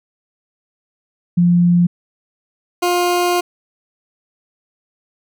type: tone pair in turn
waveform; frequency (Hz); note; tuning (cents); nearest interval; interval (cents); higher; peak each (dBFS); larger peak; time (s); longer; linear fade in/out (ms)
sine / 20% pulse; 174.61 / 353.7; F3 / F4; 0 / +22; octave; 1222; second; -9; neither; 1.37-1.87 / 2.82-3.41; second; 10
effects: none